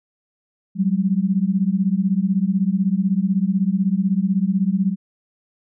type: beating tone pair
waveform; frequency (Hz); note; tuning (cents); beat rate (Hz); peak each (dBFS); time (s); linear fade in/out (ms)
sine; 183.8 / 199.8; F#3 / G3; -11 / +33; 16; -19; 0.75-4.96; 50
effects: none